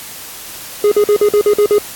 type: tone bursts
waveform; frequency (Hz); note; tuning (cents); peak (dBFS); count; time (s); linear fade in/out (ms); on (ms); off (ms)
triangle; 415.3; G#4; 0; -5; 8; 0.84-1.784; 2; 76; 48
effects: white hiss -30 dBFS RMS until 1.95 s + AAC 64 kbps